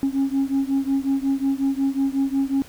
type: beating tone pair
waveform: sine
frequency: 270.4 / 275.9 Hz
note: C#4 / C#4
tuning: -43 / -8 cents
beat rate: 5.5 Hz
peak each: -20 / -21 dBFS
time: 0.03-2.62 s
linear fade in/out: 0 ms
effects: tanh soft clip ceiling -15 dBFS + pink hiss -46 dBFS RMS until 2.68 s